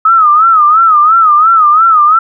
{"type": "tone with vibrato", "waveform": "sine", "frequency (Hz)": 1269, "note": "D#6", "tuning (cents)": 34, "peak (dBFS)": -3, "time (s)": [0.05, 2.19], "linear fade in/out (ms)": 5, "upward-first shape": "sine", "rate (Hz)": 2.9, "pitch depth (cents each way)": 120, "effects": []}